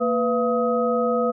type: tone cluster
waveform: sine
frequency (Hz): 230.8 / 494.8 / 680 / 1263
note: A#3 / B4 / F5 / D#6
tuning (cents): -17 / +3 / -46 / +26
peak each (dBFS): -25 / -21 / -27 / -26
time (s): 0-1.32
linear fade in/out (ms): 20
effects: none